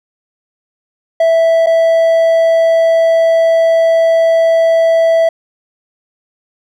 triangle tone with dropouts, 658 Hz, E5, 3 cents flat, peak -5 dBFS, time 1.2-5.29 s, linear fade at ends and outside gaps 5 ms, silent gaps 1.662-1.668 s, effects none

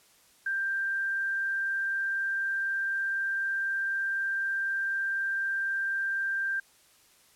sine tone, 1581 Hz, G6, 14 cents sharp, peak -27 dBFS, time 0.46-6.6 s, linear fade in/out 5 ms, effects white hiss -61 dBFS RMS until 7.35 s + low-pass 12000 Hz 12 dB/octave

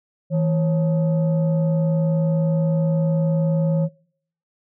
sine tone pair together, 162.21 / 546 Hz, E3 / C#5, -28 / -26 cents, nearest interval octave + major sixth, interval 2102 cents, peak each -16 / -22 dBFS, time 0.3-3.89 s, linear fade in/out 50 ms, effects noise-tail reverb RT60 0.6 s tail -23 dB re dry + tanh soft clip ceiling -13 dBFS

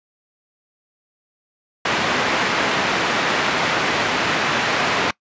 white band-pass noise, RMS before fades -20 dBFS, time 1.85-5.11 s, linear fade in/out 5 ms, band 140 to 2200 Hz, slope 12 dB/octave, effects noise-tail reverb RT60 0.1 s tail -23 dB re dry + resampled to 16000 Hz

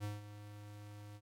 square tone with ADSR envelope, 103.83 Hz, G#2, in tune, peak -38 dBFS, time 0-1.21 s, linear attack 39 ms, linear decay 170 ms, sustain -12 dB, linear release 55 ms, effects AAC 64 kbps

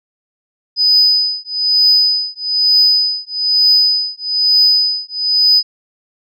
sine tone with tremolo, 4995 Hz, D#8, 6 cents sharp, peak -5 dBFS, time 0.76-5.63 s, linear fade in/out 50 ms, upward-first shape triangle, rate 1.1 Hz, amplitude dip 100%, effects tanh soft clip ceiling -2 dBFS

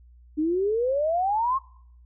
sine exponential sweep, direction up, 296.9 to 1099 Hz, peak -21 dBFS, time 0.37-1.59 s, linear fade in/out 20 ms, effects noise-tail reverb RT60 0.7 s tail -24 dB re dry + added 60 Hz sine -49 dBFS peak until 2.05 s

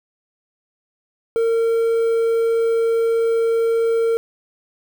triangle tone with quantisation, 457.6 Hz, A#4, 32 cents flat, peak -13 dBFS, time 1.36-4.17 s, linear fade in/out 0 ms, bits 7, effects none

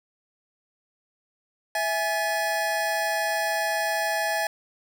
square tone cluster, 656 / 829 / 1724 Hz, E5 / G#5 / A6, -9 / -3 / -36 cents, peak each -29 dBFS, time 1.75-4.47 s, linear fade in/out 2 ms, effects none

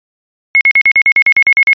sine tone bursts, 2173 Hz, C#7, 35 cents flat, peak -4 dBFS, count 12, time 0.55-1.731 s, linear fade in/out 0 ms, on 59 ms, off 43 ms, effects resampled to 11025 Hz

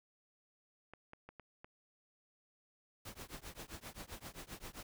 clicks, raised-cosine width 0.5 ms, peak -36 dBFS, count 5, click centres 0.936 / 1.134 / 1.29 / 1.397 / 1.645 s
pink noise with tremolo, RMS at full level -46 dBFS, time 3.05-4.83 s, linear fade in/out 5 ms, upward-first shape triangle, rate 7.6 Hz, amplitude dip 100%
effects none

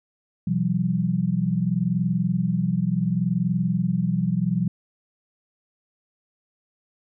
sine tone cluster, 126.2 / 169.5 / 190.2 Hz, B2 / E3 / F#3, +38 / +49 / +48 cents, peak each -27 / -23 / -24 dBFS, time 0.47-4.68 s, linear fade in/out 5 ms, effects none

